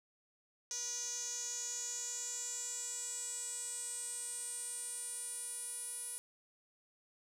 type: tone with band-pass filter sweep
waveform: sawtooth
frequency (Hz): 484.2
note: B4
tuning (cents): -34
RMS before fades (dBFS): -42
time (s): 0.71-6.18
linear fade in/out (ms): 0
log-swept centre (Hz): 6200 to 10000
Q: 9
effects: none